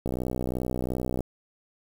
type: click train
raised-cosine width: 2 ms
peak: -16 dBFS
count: 73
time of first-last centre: 0.06-1.206 s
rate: 62.8 Hz
effects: 7-bit